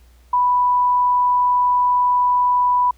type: tone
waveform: sine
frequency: 987.8 Hz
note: B5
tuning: in tune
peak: -13 dBFS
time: 0.33-2.91 s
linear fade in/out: 5 ms
effects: added 60 Hz sine -47 dBFS peak until 2.97 s + pink hiss -58 dBFS RMS until 2.97 s

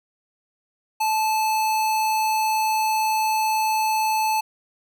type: tone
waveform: square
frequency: 871 Hz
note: A5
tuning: 18 cents flat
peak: -20 dBFS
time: 1-4.41 s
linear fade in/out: 10 ms
effects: none

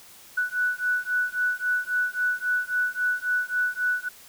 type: beating tone pair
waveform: sine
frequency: 1480 / 1483.7 Hz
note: F#6 / F#6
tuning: 0 / +4 cents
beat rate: 3.7 Hz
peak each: -26 dBFS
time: 0.37-4.09 s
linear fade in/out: 10 ms
effects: white hiss -49 dBFS RMS until 4.28 s

